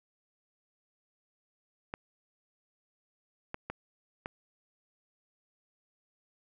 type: clicks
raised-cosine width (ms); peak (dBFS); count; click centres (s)
0.5; -21; 4; 1.939 / 3.544 / 3.7 / 4.259
effects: none